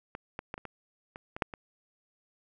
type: clicks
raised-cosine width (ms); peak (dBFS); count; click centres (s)
0.5; -23 / -21 / -21 / -27 / -25 / -27 / -23 / -11 / -25; 9; 0.151 / 0.391 / 0.541 / 0.579 / 0.653 / 1.159 / 1.365 / 1.422 / 1.538
effects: none